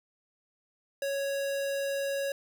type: tone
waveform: square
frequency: 554.4 Hz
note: C#5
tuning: in tune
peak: -30 dBFS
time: 1.02-2.32 s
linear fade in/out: 2 ms
effects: none